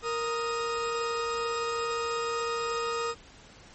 40% pulse tone pair together, 466.2 / 1246 Hz, A#4 / D#6, 0 / +2 cents, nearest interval octave + perfect fourth, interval 1702 cents, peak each -30 / -31 dBFS, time 0.02-3.15 s, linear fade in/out 50 ms, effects pink hiss -52 dBFS RMS until 3.74 s + MP3 32 kbps

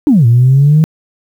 sine exponential two-way sweep, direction down then up, 319.3 to 114.4 to 160.2 Hz, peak -3 dBFS, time 0.07-0.84 s, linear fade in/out 0 ms, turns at 0.26 s, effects tanh soft clip ceiling 0 dBFS + 7-bit

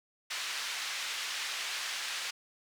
pink band-pass noise, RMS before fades -37 dBFS, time 0.3-2.31 s, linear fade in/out 10 ms, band 1800 to 5800 Hz, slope 12 dB/octave, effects none

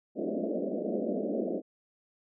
pink band-pass noise, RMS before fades -32 dBFS, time 0.15-1.62 s, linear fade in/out 50 ms, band 190 to 660 Hz, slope 96 dB/octave, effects none

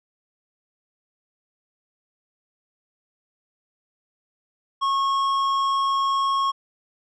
sine tone with tanh clipping, 1093 Hz, C#6, 25 cents flat, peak -21 dBFS, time 4.81-6.52 s, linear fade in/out 20 ms, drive 10 dB, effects none

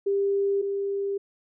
sine tone pair in turn, 397.6 / 397.6 Hz, G4 / G4, +25 / +25 cents, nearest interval unison, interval 0 cents, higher neither, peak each -21 / -25 dBFS, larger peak first, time 0.06-0.62 / 0.62-1.18 s, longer neither, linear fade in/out 10 ms, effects none

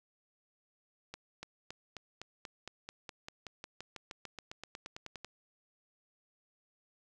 accelerating click train, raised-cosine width 0.2 ms, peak -26 dBFS, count 25, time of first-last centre 1.14-5.246 s, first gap 290 ms, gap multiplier 0.95, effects none

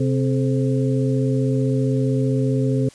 harmonic tone with a mistuned harmonic, 130.81 Hz, C3, in tune, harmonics 1 / 2 / 3 / 4, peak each -19 / -22 / -25 / -29 dBFS, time 0-2.89 s, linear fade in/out 5 ms, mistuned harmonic 3, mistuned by +150 cents, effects white hiss -48 dBFS RMS until 2.94 s + resampled to 22050 Hz

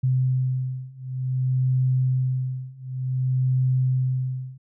sine beating tone pair, 128.7 / 129.25 Hz, C3 / C3, -28 / -21 cents, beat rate 0.55 Hz, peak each -24 / -23 dBFS, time 0.03-4.58 s, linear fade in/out 10 ms, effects none

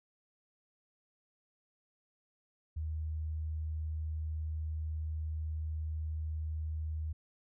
sine tone, 78.2 Hz, D#2, 9 cents sharp, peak -34 dBFS, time 2.76-7.13 s, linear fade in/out 10 ms, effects none

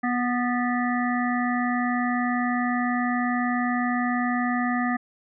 harmonic tone with a mistuned harmonic, 244.8 Hz, B3, 15 cents flat, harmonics 1 / 3 / 5 / 7 / 8, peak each -24 / -29 / -31 / -32 / -33 dBFS, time 0.03-4.97 s, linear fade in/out 10 ms, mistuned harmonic 7, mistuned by +42 cents, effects none

